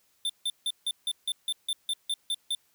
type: tone bursts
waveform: square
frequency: 3560 Hz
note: A7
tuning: 20 cents sharp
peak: -27 dBFS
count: 12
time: 0.25-2.55 s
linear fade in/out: 2 ms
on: 45 ms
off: 160 ms
effects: white hiss -68 dBFS RMS until 2.74 s